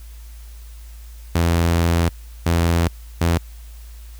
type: tone bursts at uneven times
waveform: sawtooth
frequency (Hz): 84.5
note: E2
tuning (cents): +43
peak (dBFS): -11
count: 3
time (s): 1.35-2.09 / 2.46-2.88 / 3.21-3.38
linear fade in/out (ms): 5
effects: added 56 Hz sine -35 dBFS peak until 4.19 s + white hiss -50 dBFS RMS until 4.19 s